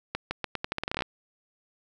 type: accelerating click train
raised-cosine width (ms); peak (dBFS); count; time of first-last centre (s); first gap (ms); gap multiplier
0.3; -13; 15; 0.15-1.022; 160; 0.83
effects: none